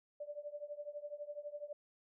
sine tone with tremolo, 587.3 Hz, D5, in tune, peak -39 dBFS, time 0.2-1.73 s, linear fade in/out 5 ms, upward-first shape triangle, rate 12 Hz, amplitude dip 95%, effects none

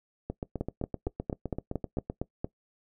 two click trains, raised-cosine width 2 ms, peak -17 / -19 dBFS, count 9 / 15, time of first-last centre 0.61-2.445 / 0.3-2.099 s, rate 4.36 / 7.78 Hz, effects noise-tail reverb RT60 0.1 s tail -20 dB re dry

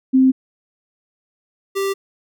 sine / square tone pair in turn, 261.6 / 392 Hz, C4 / G4, 0 / 0 cents, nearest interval perfect fifth, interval 700 cents, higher second, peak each -9 / -19 dBFS, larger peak first, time 0.13-0.32 / 1.75-1.94 s, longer neither, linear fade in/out 20 ms, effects none

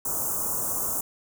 white band-stop noise, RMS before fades -28 dBFS, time 0.05-1.01 s, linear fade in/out 5 ms, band 1300 to 6400 Hz, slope 48 dB/octave, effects none

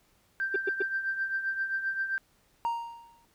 sine tone with tremolo, 1570 Hz, G6, 2 cents sharp, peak -25 dBFS, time 0.4-2.18 s, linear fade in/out 0 ms, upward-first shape triangle, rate 7.6 Hz, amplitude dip 70%
sine tone bursts, 392 Hz, G4, in tune, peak -24 dBFS, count 3, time 0.54-0.823 s, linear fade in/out 5 ms, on 21 ms, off 110 ms
triangle tone with exponential decay, 932.3 Hz, A#5, in tune, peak -22 dBFS, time 2.65-3.25 s, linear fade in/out 0 ms, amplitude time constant 130 ms
effects tanh soft clip ceiling -20 dBFS + pink hiss -67 dBFS RMS until 3.34 s

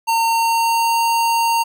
square tone with pitch glide, 913 to 922.5 Hz, A#5 to A#5, -36 to -18 cents, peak -15 dBFS, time 0.07-1.64 s, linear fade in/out 20 ms, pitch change +18 cents, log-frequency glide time 0.25-1.02 s, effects none

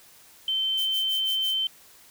sine tone, 3094 Hz, G7, 23 cents flat, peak -23 dBFS, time 0.48-1.67 s, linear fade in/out 2 ms
violet noise with tremolo, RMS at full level -35 dBFS, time 0.77-1.57 s, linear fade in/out 10 ms, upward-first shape sine, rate 6 Hz, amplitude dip 95%
effects white hiss -53 dBFS RMS until 2.1 s

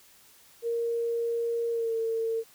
sine tone with pitch glide, 466.2 to 452.4 Hz, A#4 to A4, 0 to +48 cents, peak -26 dBFS, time 0.62-2.44 s, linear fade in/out 50 ms, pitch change -52 cents, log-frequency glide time 1.7-1.94 s, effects white hiss -57 dBFS RMS until 2.54 s

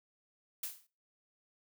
blue noise with exponential decay, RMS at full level -35 dBFS, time 0.63-0.87 s, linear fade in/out 5 ms, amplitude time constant 52 ms, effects noise-tail reverb RT60 0.3 s tail -18 dB re dry

